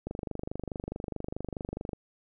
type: click train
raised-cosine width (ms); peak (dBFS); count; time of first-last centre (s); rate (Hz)
2; -21; 47; 0.07-1.932; 24.7
effects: none